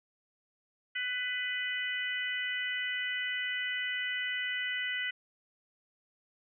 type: harmonic tone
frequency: 498 Hz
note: B4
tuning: 14 cents sharp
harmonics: 3 / 4 / 5 / 6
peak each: -38 / -34 / -43 / -38 dBFS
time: 0.95-5.11 s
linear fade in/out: 10 ms
effects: none